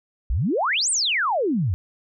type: exponential two-way sweep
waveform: sine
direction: up then down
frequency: 49.02 to 9200 to 80 Hz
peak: -19 dBFS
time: 0.3-1.74 s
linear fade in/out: 0 ms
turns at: 0.9 s
effects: none